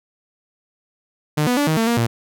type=tone with pitch steps; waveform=sawtooth; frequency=151 / 246.8 / 289.5 / 157.7 / 225.8 / 235.6 / 116.5 Hz; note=D3 / B3 / D4 / D#3 / A3 / A#3 / A#2; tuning=+48 / -1 / -25 / +24 / +45 / +19 / -1 cents; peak=-12 dBFS; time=1.37-2.07 s; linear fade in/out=10 ms; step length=100 ms; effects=none